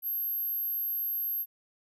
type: tone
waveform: sine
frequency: 12544 Hz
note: G9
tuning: in tune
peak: -29 dBFS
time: 0.02-1.46 s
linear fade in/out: 50 ms
effects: none